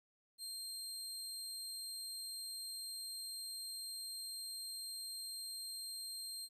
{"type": "tone", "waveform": "25% pulse", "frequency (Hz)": 4186, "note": "C8", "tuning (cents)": 0, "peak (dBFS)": -39, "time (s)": [0.38, 6.49], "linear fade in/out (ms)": 50, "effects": ["13-bit"]}